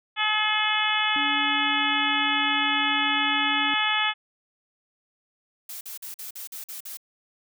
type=harmonic tone; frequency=427.2 Hz; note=G#4; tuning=49 cents sharp; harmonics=2 / 3 / 4 / 5 / 6 / 7 / 8; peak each=-29 / -29 / -29 / -29 / -29 / -29 / -29 dBFS; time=0.16-4.14 s; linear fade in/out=50 ms
type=tone; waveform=sine; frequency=284.7 Hz; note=C#4; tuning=46 cents sharp; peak=-32 dBFS; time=1.16-3.74 s; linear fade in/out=0 ms
type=noise bursts; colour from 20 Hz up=blue; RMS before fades=-37 dBFS; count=8; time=5.69-6.972 s; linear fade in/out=5 ms; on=120 ms; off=46 ms
effects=none